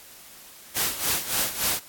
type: noise with tremolo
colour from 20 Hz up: white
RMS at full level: -23 dBFS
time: 0.75-1.8 s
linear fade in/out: 20 ms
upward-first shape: sine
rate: 3.5 Hz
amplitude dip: 75%
effects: white hiss -47 dBFS RMS until 1.88 s + AAC 64 kbps